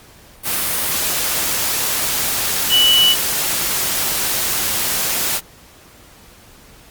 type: tone in noise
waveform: sine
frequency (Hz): 2960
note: F#7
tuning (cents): 0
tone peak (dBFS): -10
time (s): 2.69-3.16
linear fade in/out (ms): 50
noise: white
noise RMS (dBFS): -19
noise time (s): 0.43-5.41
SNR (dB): +6
effects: pink hiss -45 dBFS RMS until 6.9 s + Opus 48 kbps